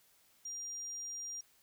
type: tone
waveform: sine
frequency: 5700 Hz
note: F8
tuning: 34 cents sharp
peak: -40 dBFS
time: 0.45-1.41 s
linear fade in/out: 5 ms
effects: white hiss -68 dBFS RMS until 1.62 s